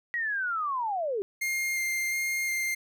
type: linear sweep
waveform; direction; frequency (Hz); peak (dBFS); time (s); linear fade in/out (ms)
sine; down; 1930 to 375.8; -27; 0.14-1.22; 0
type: tone with vibrato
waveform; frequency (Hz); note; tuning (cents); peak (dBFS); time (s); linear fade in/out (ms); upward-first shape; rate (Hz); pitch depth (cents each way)
45% pulse; 2114; C7; +17; -27; 1.41-2.75; 10; square; 1.4; 8
effects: none